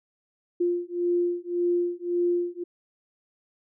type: beating tone pair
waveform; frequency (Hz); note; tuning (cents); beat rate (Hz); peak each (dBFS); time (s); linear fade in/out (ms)
sine; 349.2 / 351; F4 / F4; 0 / +9; 1.8; -26; 0.6-2.64; 10
effects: none